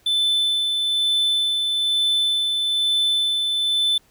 triangle tone with tremolo, 3520 Hz, A7, in tune, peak -15 dBFS, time 0.06-3.98 s, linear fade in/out 5 ms, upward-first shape sine, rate 1.1 Hz, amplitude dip 30%, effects pink hiss -58 dBFS RMS until 4.1 s

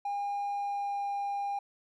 triangle tone with pitch glide, 809 to 804.3 Hz, G#5 to G5, -46 to +44 cents, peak -28 dBFS, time 0.05-1.59 s, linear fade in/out 5 ms, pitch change -10 cents, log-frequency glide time 0.5-1.07 s, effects tanh soft clip ceiling -25 dBFS

